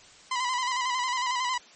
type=tone with vibrato; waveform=sawtooth; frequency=1005 Hz; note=B5; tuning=30 cents sharp; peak=-22 dBFS; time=0.31-1.58 s; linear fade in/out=5 ms; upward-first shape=square; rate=11 Hz; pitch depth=48 cents each way; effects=white hiss -52 dBFS RMS until 1.75 s + MP3 32 kbps